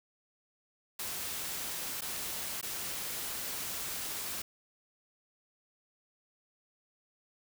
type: noise with dropouts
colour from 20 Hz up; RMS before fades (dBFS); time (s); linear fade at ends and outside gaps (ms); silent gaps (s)
white; -38; 0.99-4.42; 5; 2.01-2.018 / 2.613-2.627
effects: none